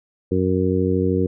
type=harmonic tone; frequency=92.8 Hz; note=F#2; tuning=6 cents sharp; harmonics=1 / 2 / 3 / 4 / 5; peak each=-23 / -23 / -23 / -23 / -23 dBFS; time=0.31-1.27 s; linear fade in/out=10 ms; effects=none